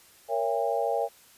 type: chord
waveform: sine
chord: A# diminished seventh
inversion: none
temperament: just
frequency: 466.2 / 559.4 / 671.3 / 805.5 Hz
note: A#4 / C#5 / E5 / G5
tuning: 0 / +16 / +31 / +47 cents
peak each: -30 dBFS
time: 0.28-1.09 s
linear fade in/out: 50 ms
effects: white hiss -56 dBFS RMS until 1.37 s + resampled to 32000 Hz